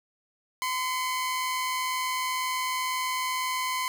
sawtooth tone pair together, 1024 / 2210 Hz, C6 / C#7, -38 / -6 cents, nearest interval octave + minor second, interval 1332 cents, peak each -24 / -32 dBFS, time 0.62-3.88 s, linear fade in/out 0 ms, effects none

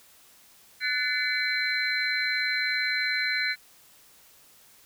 sine tone cluster, 1490 / 1747 / 2052 / 2275 / 4081 Hz, F#6 / A6 / C7 / C#7 / C8, +12 / -13 / -34 / +44 / -44 cents, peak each -31 dBFS, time 0.8-3.56 s, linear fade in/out 50 ms, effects white hiss -56 dBFS RMS until 4.85 s

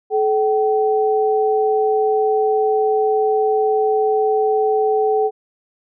sine tone pair together, 430.5 / 767 Hz, A4 / G5, -38 / -38 cents, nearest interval minor seventh, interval 1000 cents, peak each -15 / -19 dBFS, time 0.1-5.31 s, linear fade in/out 50 ms, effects none

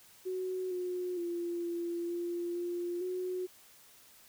sine tone with pitch steps, 370.8 / 360.9 / 344.9 / 342.9 / 346.4 / 349.4 / 365.9 Hz, F#4 / F#4 / F4 / F4 / F4 / F4 / F#4, +4 / -43 / -22 / -32 / -14 / +1 / -19 cents, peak -33 dBFS, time 0.25-3.47 s, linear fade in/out 20 ms, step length 460 ms, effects white hiss -59 dBFS RMS until 4.28 s

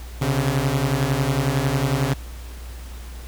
sawtooth beating tone pair, 130.2 / 141.2 Hz, C3 / C#3, -8 / +32 cents, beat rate 11 Hz, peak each -18 dBFS, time 0.21-2.14 s, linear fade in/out 10 ms, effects added 60 Hz sine -33 dBFS peak until 3.27 s + pink hiss -44 dBFS RMS until 3.27 s

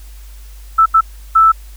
sine tone bursts at uneven times, 1318.5 Hz, E6, in tune, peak -5 dBFS, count 3, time 0.78-0.86 / 0.94-1.01 / 1.35-1.52 s, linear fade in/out 10 ms, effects added 50 Hz sine -32 dBFS peak until 1.76 s + white hiss -46 dBFS RMS until 1.76 s

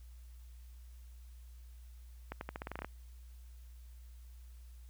accelerating click train, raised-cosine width 0.5 ms, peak -25 dBFS, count 11, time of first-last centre 2.32-2.846 s, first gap 91 ms, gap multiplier 0.87, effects added 60 Hz sine -50 dBFS peak until 4.89 s + white hiss -69 dBFS RMS until 4.89 s

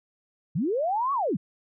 sine linear two-way sweep, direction up then down, 126.5 to 1148 to 126.5 Hz, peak -23 dBFS, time 0.55-1.37 s, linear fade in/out 10 ms, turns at 1.13 s, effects none

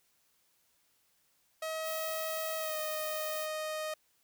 sawtooth tone with pitch glide, 637 to 621 Hz, D#5 to D#5, +41 to -3 cents, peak -31 dBFS, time 1.62-3.94 s, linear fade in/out 5 ms, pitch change -44 cents, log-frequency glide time 2.58-2.77 s
violet noise, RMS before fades -42 dBFS, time 1.83-3.48 s, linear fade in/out 50 ms
effects white hiss -72 dBFS RMS until 4.23 s

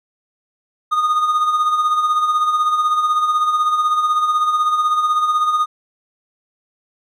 triangle tone with tremolo, 1232 Hz, D#6, 17 cents flat, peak -10 dBFS, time 0.91-5.66 s, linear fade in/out 20 ms, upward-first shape sine, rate 16 Hz, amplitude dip 50%, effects none

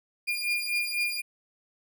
35% pulse beating tone pair, 2413 / 2417 Hz, D7 / D7, +46 / +49 cents, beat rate 4 Hz, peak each -29 / -27 dBFS, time 0.27-1.22 s, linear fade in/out 20 ms, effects none

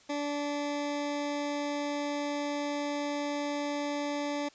20% pulse tone, 290 Hz, D4, 22 cents flat, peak -26 dBFS, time 0.09-4.49 s, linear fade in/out 10 ms, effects white hiss -59 dBFS RMS until 4.54 s + resampled to 16000 Hz

